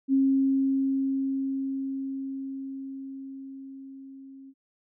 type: tone with level ramp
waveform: sine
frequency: 270 Hz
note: C#4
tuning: 45 cents flat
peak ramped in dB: -18 to -44 dBFS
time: 0.08-4.54 s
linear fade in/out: 50 ms
effects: none